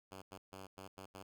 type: tone bursts at uneven times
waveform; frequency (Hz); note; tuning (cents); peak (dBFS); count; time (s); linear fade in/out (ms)
5% pulse; 95.7; G2; -41; -38; 6; 0.11-0.22 / 0.31-0.38 / 0.52-0.67 / 0.77-0.88 / 0.97-1.06 / 1.14-1.23; 10
effects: none